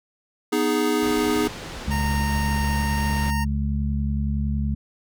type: chord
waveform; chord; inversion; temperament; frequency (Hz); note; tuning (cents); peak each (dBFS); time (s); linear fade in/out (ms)
square; G# minor; first; equal; 246.9 / 311.1 / 415.3; B3 / D#4 / G#4; 0 / 0 / 0; -26 / -24 / -24; 0.52-1.48; 10
type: low-pass noise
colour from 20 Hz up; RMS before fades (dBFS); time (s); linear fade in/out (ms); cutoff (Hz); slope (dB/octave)
pink; -35; 1.02-3.31; 10; 5900; 12
type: harmonic tone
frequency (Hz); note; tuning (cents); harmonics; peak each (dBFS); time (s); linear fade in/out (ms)
70.8; C#2; +37; 1 / 2 / 3; -23 / -28 / -27; 1.87-4.75; 10
type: tone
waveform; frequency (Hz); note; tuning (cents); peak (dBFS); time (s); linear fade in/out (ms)
25% pulse; 923; A#5; -17; -23; 1.9-3.45; 20
effects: none